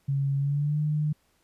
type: tone with pitch glide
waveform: sine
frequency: 138.5 to 151.04 Hz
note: C#3 to D3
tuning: -1 to +49 cents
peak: -23 dBFS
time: 0.08-1.13 s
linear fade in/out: 10 ms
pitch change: +150 cents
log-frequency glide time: 0.37-0.8 s
effects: pink hiss -68 dBFS RMS until 1.43 s + resampled to 32000 Hz